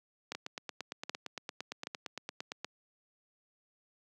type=two click trains; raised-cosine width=0.2 ms; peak=-20 / -21 dBFS; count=4 / 20; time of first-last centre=0.32-2.646 / 0.35-2.519 s; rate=1.29 / 8.76 Hz; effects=high-pass 200 Hz 12 dB/octave